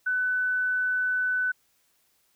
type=tone; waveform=sine; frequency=1500 Hz; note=F#6; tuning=23 cents sharp; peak=-23 dBFS; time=0.06-1.52 s; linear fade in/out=10 ms; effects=white hiss -68 dBFS RMS until 2.35 s